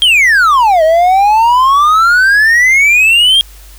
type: exponential two-way sweep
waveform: triangle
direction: down then up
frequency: 3268 to 622.3 to 3268 Hz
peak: -3 dBFS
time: 0.02-3.41 s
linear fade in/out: 0 ms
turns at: 0.83 s
effects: added 50 Hz sine -33 dBFS peak until 3.78 s + white hiss -40 dBFS RMS until 3.78 s